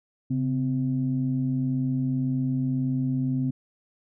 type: tone pair together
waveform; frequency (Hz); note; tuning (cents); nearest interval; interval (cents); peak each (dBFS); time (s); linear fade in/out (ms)
sine; 135.79 / 257.6; C#3 / C4; -35 / -27; major seventh; 1108; -25; 0.3-3.51; 10
effects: tanh soft clip ceiling -15 dBFS